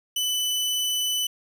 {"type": "tone", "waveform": "sawtooth", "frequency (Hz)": 2994, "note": "F#7", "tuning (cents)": 20, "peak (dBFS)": -20, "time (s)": [0.16, 1.27], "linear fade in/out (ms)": 5, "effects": ["9-bit"]}